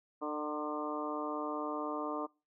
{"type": "harmonic tone with a mistuned harmonic", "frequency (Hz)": 150, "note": "D3", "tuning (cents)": 37, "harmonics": [2, 3, 4, 5, 6, 7, 8], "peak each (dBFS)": [-39, -42, -42, -45, -46, -42, -43], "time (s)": [0.21, 2.27], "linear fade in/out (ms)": 20, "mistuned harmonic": 6, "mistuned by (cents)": 30, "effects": ["noise-tail reverb RT60 0.3 s tail -25 dB re dry"]}